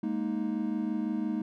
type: chord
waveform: triangle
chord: Ab suspended second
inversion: none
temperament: just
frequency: 207.7 / 233.6 / 311.5 Hz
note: Ab3 / Bb3 / Eb4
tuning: 0 / +4 / +2 cents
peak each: -31 dBFS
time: 0.03-1.42 s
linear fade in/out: 5 ms
effects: none